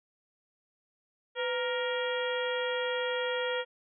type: harmonic tone with a mistuned harmonic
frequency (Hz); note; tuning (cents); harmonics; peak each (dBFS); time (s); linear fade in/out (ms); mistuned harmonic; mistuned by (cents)
469.2; A#4; +11; 1 / 2 / 3 / 4 / 5 / 6 / 7; -31 / -39 / -38 / -38 / -43 / -44 / -39; 1.35-3.65; 50; 1; +110
effects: none